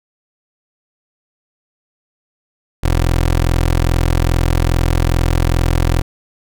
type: tone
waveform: 20% pulse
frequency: 42.42 Hz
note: F1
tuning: 50 cents flat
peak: -7 dBFS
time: 2.83-6.02 s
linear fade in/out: 10 ms
effects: none